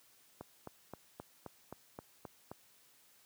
click train, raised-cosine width 1 ms, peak -30 dBFS, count 9, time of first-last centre 0.41-2.515 s, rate 3.8 Hz, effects white hiss -66 dBFS RMS until 3.25 s + high-pass 80 Hz 12 dB/octave

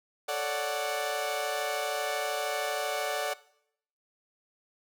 sawtooth chord, D major seventh, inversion second, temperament equal, 440 / 554.4 / 587.3 / 740 Hz, A4 / C#5 / D5 / F#5, 0 / 0 / 0 / 0 cents, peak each -34 / -35 / -29 / -30 dBFS, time 0.28-3.34 s, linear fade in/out 10 ms, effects noise-tail reverb RT60 0.7 s tail -19 dB re dry

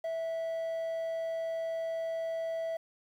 triangle tone with quantisation, 656 Hz, E5, 9 cents flat, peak -30 dBFS, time 0.04-2.77 s, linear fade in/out 5 ms, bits 10, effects none

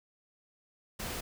pink noise, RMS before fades -38 dBFS, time 0.99-1.21 s, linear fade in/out 10 ms, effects none

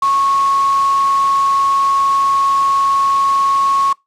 sine tone in noise, 1100 Hz, C#6, 14 cents flat, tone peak -11 dBFS, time 0.02-3.93 s, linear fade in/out 5 ms, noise white, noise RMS -28 dBFS, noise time 0.02-3.93 s, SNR +14 dB, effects noise-tail reverb RT60 0.2 s tail -25 dB re dry + low-pass 6000 Hz 12 dB/octave

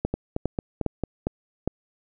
two click trains, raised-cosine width 2 ms, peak -12 / -10 dBFS, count 5 / 5, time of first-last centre 0.14-1.037 / 0.05-1.676 s, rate 4.46 / 2.46 Hz, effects none

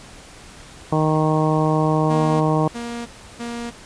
harmonic tone, 155.56 Hz, D#3, in tune, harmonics 1 / 2 / 3 / 4 / 5 / 6 / 7, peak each -19 / -22 / -24 / -25 / -26 / -27 / -27 dBFS, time 0.92-2.68 s, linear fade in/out 5 ms
sawtooth tone bursts, 236.1 Hz, A#3, 22 cents sharp, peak -23 dBFS, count 3, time 2.09-3.71 s, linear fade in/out 20 ms, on 320 ms, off 330 ms
effects pink hiss -42 dBFS RMS until 3.85 s + resampled to 22050 Hz

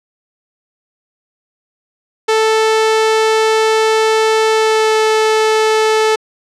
sawtooth tone with pitch glide, 440 to 436.7 Hz, A4 to A4, 0 to -13 cents, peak -6 dBFS, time 2.28-6.16 s, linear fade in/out 10 ms, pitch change -13 cents, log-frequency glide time 4.51-4.95 s, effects low-pass 7000 Hz 12 dB/octave

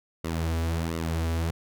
sawtooth tone with flanger, 82.2 Hz, E2, 4 cents flat, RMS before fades -28 dBFS, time 0.24-1.51 s, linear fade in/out 5 ms, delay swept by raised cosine 1.2 to 5.7 ms, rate 1.4 Hz, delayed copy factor -0.7, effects none

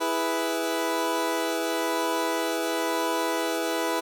20% pulse chord, E major, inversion none, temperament equal, 329.6 / 415.3 / 493.9 Hz, E4 / G#4 / B4, 0 / 0 / 0 cents, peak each -23 / -27 / -24 dBFS, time 0-4.01 s, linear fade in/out 20 ms, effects none

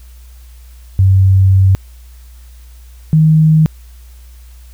sine tone pair in turn, 95.6 / 156.8 Hz, G2 / D#3, -43 / +14 cents, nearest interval major sixth, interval 857 cents, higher second, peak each -5 dBFS, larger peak neither, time 0.99-1.75 / 3.13-3.66 s, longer first, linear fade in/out 0 ms, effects added 60 Hz sine -34 dBFS peak until 4.73 s + white hiss -49 dBFS RMS until 4.73 s

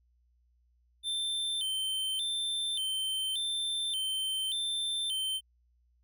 square tone with vibrato, 3322 Hz, G#7, in tune, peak -31 dBFS, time 1.03-5.41 s, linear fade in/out 50 ms, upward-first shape square, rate 0.86 Hz, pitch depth 120 cents each way, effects added 60 Hz sine -66 dBFS peak until 6.03 s

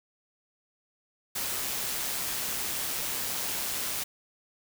white noise with amplitude modulation, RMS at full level -31 dBFS, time 1.35-4.04 s, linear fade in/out 10 ms, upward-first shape sine, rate 132 Hz, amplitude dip 25%, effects none

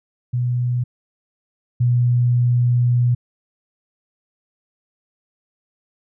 sine tone pair in turn, 123 / 122.01 Hz, B2 / B2, -7 / -21 cents, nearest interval unison, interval 14 cents, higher first, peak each -17 / -13 dBFS, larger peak second, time 0.33-0.84 / 1.8-3.15 s, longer second, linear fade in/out 10 ms, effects none

